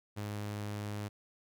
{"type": "tone", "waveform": "sawtooth", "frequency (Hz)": 103.83, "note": "G#2", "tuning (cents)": 0, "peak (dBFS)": -33, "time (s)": [0.16, 1.09], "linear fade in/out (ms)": 20, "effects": []}